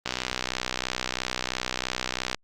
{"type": "click train", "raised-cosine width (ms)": 0.2, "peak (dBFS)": -9, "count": 145, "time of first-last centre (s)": [0.06, 2.346], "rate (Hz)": 63, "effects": ["Opus 32 kbps"]}